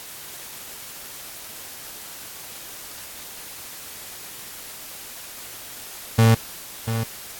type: tone with echo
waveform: 35% pulse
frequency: 113.2 Hz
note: A2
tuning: 50 cents sharp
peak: -10 dBFS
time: 6.18-6.35 s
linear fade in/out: 10 ms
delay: 690 ms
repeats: 1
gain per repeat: -10 dB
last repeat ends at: 7.04 s
effects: white hiss -38 dBFS RMS until 7.39 s + AAC 64 kbps